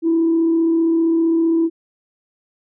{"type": "tone with frequency modulation", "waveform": "sine", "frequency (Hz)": 329.6, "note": "E4", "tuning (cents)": 0, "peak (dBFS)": -12, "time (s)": [0.02, 1.7], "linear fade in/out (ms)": 50, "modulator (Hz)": 35.3, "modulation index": 0.21, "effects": ["tanh soft clip ceiling -9 dBFS"]}